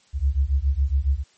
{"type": "beating tone pair", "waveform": "sine", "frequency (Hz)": [65.41, 72.61], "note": ["C2", "D2"], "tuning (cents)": [0, -19], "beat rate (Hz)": 7.2, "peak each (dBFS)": -21, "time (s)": [0.13, 1.24], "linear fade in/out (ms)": 50, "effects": ["white hiss -59 dBFS RMS until 1.37 s", "MP3 32 kbps"]}